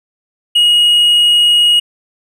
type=tone; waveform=triangle; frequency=2887 Hz; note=F#7; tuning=43 cents flat; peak=-5 dBFS; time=0.55-1.8 s; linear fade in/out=10 ms; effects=none